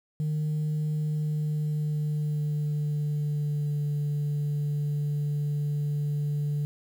sine tone with pitch glide, 152.6 to 146.55 Hz, D#3 to D3, -33 to -3 cents, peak -23 dBFS, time 0.2-6.65 s, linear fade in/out 0 ms, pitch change -70 cents, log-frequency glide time 0.93-3.91 s, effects tanh soft clip ceiling -24 dBFS + 9-bit

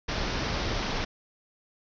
pink low-pass noise, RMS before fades -30 dBFS, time 0.08-1.05 s, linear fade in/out 10 ms, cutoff 5900 Hz, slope 96 dB/octave, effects none

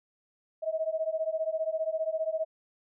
sine beating tone pair, 631 / 646 Hz, D#5 / E5, +24 / -35 cents, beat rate 15 Hz, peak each -31 dBFS, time 0.62-2.45 s, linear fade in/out 20 ms, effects none

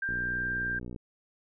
sine tone, 1585 Hz, G6, 19 cents sharp, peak -29 dBFS, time 0.02-0.79 s, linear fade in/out 5 ms
click train, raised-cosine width 3 ms, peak -28 dBFS, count 54, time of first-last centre 0.09-0.962 s, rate 60.8 Hz
effects none

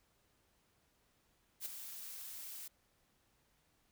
blue noise with ADSR envelope, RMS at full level -40 dBFS, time 1.6-2.68 s, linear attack 58 ms, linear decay 8 ms, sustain -8 dB, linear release 5 ms, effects pink hiss -75 dBFS RMS until 3.91 s

